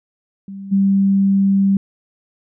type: tone with level steps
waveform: sine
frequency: 196 Hz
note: G3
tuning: in tune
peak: -28 / -11 dBFS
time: 0.48-1.77 s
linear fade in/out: 2 ms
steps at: 0.71 s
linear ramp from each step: 20 ms
effects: none